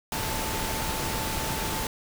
sine tone in noise, 883 Hz, A5, 6 cents sharp, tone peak -36 dBFS, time 0.12-1.87 s, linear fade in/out 2 ms, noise pink, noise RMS -30 dBFS, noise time 0.12-1.87 s, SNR -9 dB, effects none

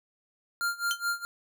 square tone with tremolo, 1396.9 Hz, F6, in tune, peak -26 dBFS, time 0.61-1.25 s, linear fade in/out 0 ms, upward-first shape sine, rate 4.7 Hz, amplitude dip 90%
sawtooth tone with exponential decay, 3100 Hz, G7, 20 cents flat, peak -22 dBFS, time 0.91-1 s, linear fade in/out 0 ms, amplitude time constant 19 ms
effects none

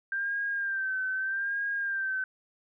sine tone with vibrato, 1577 Hz, G6, 10 cents sharp, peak -28 dBFS, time 0.12-2.24 s, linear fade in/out 2 ms, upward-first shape sine, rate 0.81 Hz, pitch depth 58 cents each way, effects none

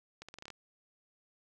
accelerating click train, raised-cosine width 0.2 ms, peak -29 dBFS, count 8, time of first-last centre 0.22-0.503 s, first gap 66 ms, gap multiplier 0.83, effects none

